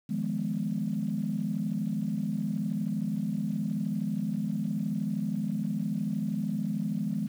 sine chord, F half-diminished seventh, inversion third, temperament equal, 155.56 / 174.61 / 207.7 / 246.9 Hz, Eb3 / F3 / Ab3 / Cb4, 0 / 0 / 0 / 0 cents, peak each -35 / -34 / -30 / -35 dBFS, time 0.09-7.28 s, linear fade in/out 10 ms, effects tanh soft clip ceiling -19 dBFS + 9-bit

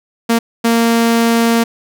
sawtooth tone bursts at uneven times, 231.1 Hz, A#3, 15 cents flat, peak -6 dBFS, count 2, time 0.29-0.39 / 0.64-1.64 s, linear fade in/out 10 ms, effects none

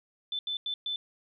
sine tone bursts at uneven times, 3520 Hz, A7, in tune, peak -30 dBFS, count 4, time 0.32-0.39 / 0.47-0.57 / 0.66-0.74 / 0.86-0.96 s, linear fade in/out 2 ms, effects none

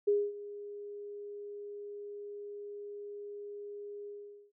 sine tone with ADSR envelope, 410 Hz, G#4, 22 cents flat, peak -23 dBFS, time 0.07-4.52 s, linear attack 12 ms, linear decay 240 ms, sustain -18 dB, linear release 450 ms, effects none

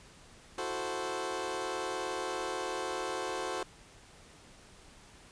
20% pulse chord, F# half-diminished seventh, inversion third, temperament equal, 329.6 / 370 / 440 / 523.3 Hz, E4 / F#4 / A4 / C5, 0 / 0 / 0 / 0 cents, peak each -39 / -33 / -35 / -34 dBFS, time 0.58-3.63 s, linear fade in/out 2 ms, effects pink hiss -56 dBFS RMS until 5.31 s + resampled to 22050 Hz

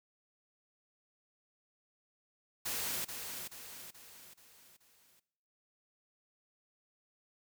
white noise with echo, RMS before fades -37 dBFS, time 2.65-3.05 s, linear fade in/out 10 ms, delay 430 ms, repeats 5, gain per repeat -6 dB, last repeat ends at 5.2 s, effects noise-tail reverb RT60 0.7 s tail -19 dB re dry

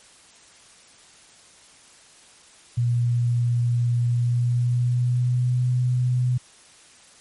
sine tone with pitch glide, 120 to 124.74 Hz, B2 to B2, -49 to +18 cents, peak -18 dBFS, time 2.77-6.38 s, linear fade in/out 10 ms, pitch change +67 cents, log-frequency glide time 4.06-5.66 s, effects white hiss -51 dBFS RMS until 7.2 s + MP3 48 kbps

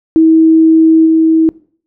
sine tone with level steps, 321.8 Hz, E4, 42 cents flat, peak -3 / -5 dBFS, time 0.16-1.49 s, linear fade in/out 0 ms, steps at 1.05 s, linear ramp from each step 20 ms, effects noise-tail reverb RT60 0.5 s tail -22 dB re dry

